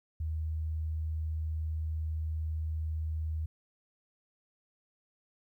sine tone, 78.8 Hz, D#2, 23 cents sharp, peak -31 dBFS, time 0.2-3.46 s, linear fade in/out 5 ms, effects 12-bit

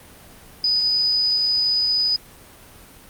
sine tone, 4978 Hz, D#8, in tune, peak -16 dBFS, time 0.64-2.16 s, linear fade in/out 2 ms, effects pink hiss -45 dBFS RMS until 3.09 s + Opus 32 kbps

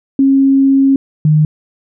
sine tone pair in turn, 271.6 / 153.14 Hz, C#4 / D#3, -35 / -27 cents, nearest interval minor seventh, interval 992 cents, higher first, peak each -6 dBFS, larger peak neither, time 0.19-0.96 / 1.25-1.45 s, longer first, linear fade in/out 2 ms, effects none

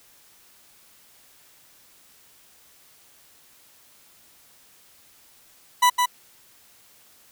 40% pulse tone with echo, 987.8 Hz, B5, in tune, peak -13 dBFS, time 5.82-5.9 s, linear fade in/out 10 ms, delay 160 ms, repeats 1, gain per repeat -4 dB, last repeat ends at 6.06 s, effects white hiss -55 dBFS RMS until 7.31 s

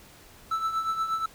triangle tone with tremolo, 1318.5 Hz, E6, in tune, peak -21 dBFS, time 0.51-1.26 s, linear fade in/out 5 ms, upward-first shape triangle, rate 8.4 Hz, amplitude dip 70%, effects pink hiss -52 dBFS RMS until 1.34 s

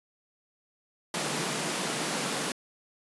pink high-pass noise, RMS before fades -31 dBFS, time 1.14-2.52 s, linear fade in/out 2 ms, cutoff 140 Hz, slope 96 dB/octave, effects resampled to 24000 Hz

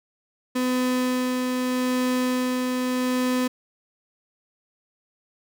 35% pulse tone with tremolo, 252.7 Hz, B3, 40 cents sharp, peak -19 dBFS, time 0.55-3.48 s, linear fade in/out 10 ms, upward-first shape sine, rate 0.81 Hz, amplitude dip 25%, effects none

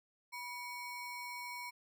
square ring-modulated tone, 1611 Hz, G6, 47 cents sharp, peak -40 dBFS, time 0.32-1.71 s, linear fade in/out 20 ms, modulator 636 Hz, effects none

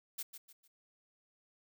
blue noise with echo, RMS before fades -40 dBFS, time 0.18-0.23 s, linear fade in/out 10 ms, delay 150 ms, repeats 3, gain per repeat -9 dB, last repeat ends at 0.68 s, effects none

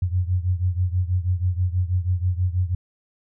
sine beating tone pair, 88.7 / 94.9 Hz, F2 / F#2, +27 / +44 cents, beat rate 6.2 Hz, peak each -21 / -24 dBFS, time 0.02-2.75 s, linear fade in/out 5 ms, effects none

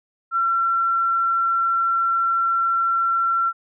sine tone, 1357 Hz, E6, 50 cents sharp, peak -17 dBFS, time 0.31-3.53 s, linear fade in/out 50 ms, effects none

